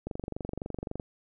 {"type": "click train", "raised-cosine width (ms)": 2, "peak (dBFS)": -21, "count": 23, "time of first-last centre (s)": [0.07, 0.998], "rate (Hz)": 23.7, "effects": []}